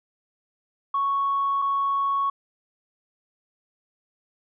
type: tone pair in turn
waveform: sine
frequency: 1108.7 / 1108.7 Hz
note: C#6 / C#6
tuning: 0 / 0 cents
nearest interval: unison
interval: 0 cents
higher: neither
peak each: -20 dBFS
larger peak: neither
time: 0.94-1.62 / 1.62-2.3 s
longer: neither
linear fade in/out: 5 ms
effects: tanh soft clip ceiling -16 dBFS